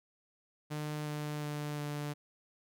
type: tone with pitch steps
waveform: sawtooth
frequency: 150.6 / 149.39 / 148.18 / 146.99 Hz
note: D3 / D3 / D3 / D3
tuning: +44 / +30 / +16 / +2 cents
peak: -32 dBFS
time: 0.7-2.14 s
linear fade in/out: 20 ms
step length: 360 ms
effects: none